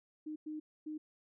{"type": "tone bursts at uneven times", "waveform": "sine", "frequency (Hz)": 307.2, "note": "D#4", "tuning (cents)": -22, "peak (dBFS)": -39, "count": 3, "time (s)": [[0.26, 0.36], [0.46, 0.6], [0.86, 0.98]], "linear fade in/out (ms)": 10, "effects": []}